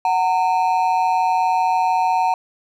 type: ring-modulated tone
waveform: triangle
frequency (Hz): 830.6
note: G#5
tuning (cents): 0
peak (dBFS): -10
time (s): 0.05-2.34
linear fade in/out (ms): 2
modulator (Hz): 86.6
effects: none